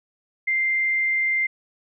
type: tone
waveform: sine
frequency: 2093 Hz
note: C7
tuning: in tune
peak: -19 dBFS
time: 0.47-1.47 s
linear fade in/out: 10 ms
effects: none